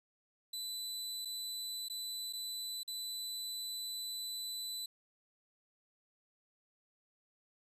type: tone with dropouts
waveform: sawtooth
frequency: 3996 Hz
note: B7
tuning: 20 cents sharp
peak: -36 dBFS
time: 0.53-4.86 s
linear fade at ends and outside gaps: 5 ms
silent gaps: 1.25-1.254 / 1.885-1.898 / 2.327-2.333 / 2.833-2.877 s
effects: resampled to 32000 Hz